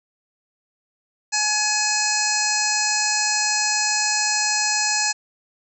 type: harmonic tone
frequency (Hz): 847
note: G#5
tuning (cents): +34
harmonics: 1 / 2 / 3 / 5 / 6 / 7 / 8 / 9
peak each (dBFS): -27 / -27 / -27 / -27 / -27 / -27 / -27 / -27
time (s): 1.32-5.13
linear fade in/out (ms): 20
effects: none